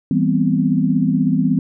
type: chord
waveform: sine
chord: C major seventh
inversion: first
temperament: just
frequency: 163.52 / 196.22 / 245.3 / 261.6 Hz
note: E3 / G3 / B3 / C4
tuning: -14 / +2 / -12 / 0 cents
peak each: -19 dBFS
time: 0.11-1.59 s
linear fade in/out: 2 ms
effects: none